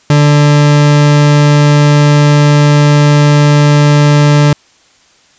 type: tone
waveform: 40% pulse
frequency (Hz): 146.83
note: D3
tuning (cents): 0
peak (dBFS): -3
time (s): 0.1-4.53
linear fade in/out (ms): 2
effects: white hiss -47 dBFS RMS until 5.38 s + resampled to 16000 Hz